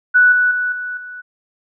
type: tone with level steps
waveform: sine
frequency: 1480 Hz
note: F#6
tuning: in tune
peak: -7 / -11 / -16 / -22 / -29 dBFS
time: 0.14-1.22 s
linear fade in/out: 20 ms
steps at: 0.32 / 0.51 / 0.72 / 0.97 s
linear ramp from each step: 2 ms
effects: none